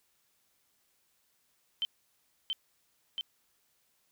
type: tone with echo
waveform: sine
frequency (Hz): 3094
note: G7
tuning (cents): -23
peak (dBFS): -28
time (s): 1.82-1.85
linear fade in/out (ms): 0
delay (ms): 680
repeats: 2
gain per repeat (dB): -2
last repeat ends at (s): 3.21
effects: white hiss -73 dBFS RMS until 4.11 s